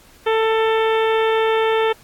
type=harmonic tone; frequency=444.2 Hz; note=A4; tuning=16 cents sharp; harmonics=1 / 2 / 3 / 4 / 5 / 6 / 7 / 8; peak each=-16 / -22 / -26 / -28 / -30 / -32 / -33 / -34 dBFS; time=0.26-1.93 s; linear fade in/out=10 ms; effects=pink hiss -49 dBFS RMS until 2.03 s + AAC 64 kbps